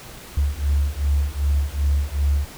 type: beating tone pair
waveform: sine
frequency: 70.1 / 72.7 Hz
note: C#2 / D2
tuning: +20 / -17 cents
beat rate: 2.6 Hz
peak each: -20 dBFS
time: 0.37-2.45 s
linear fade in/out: 5 ms
effects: tanh soft clip ceiling -11 dBFS + pink hiss -40 dBFS RMS until 2.57 s